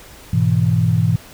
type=chord; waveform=sine; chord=E major; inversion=first; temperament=equal; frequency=103.83 / 123.47 / 164.81 Hz; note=G#2 / B2 / E3; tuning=0 / 0 / 0 cents; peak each=-17 dBFS; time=0.33-1.16 s; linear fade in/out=5 ms; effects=pink hiss -41 dBFS RMS until 1.33 s